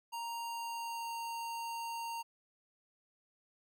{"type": "tone with pitch glide", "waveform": "square", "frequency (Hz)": [932.3, 924.8], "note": ["A#5", "A#5"], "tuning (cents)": [0, -14], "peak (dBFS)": -39, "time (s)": [0.12, 2.23], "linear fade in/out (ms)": 20, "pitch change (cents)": -14, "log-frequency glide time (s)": [0.41, 1.1], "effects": []}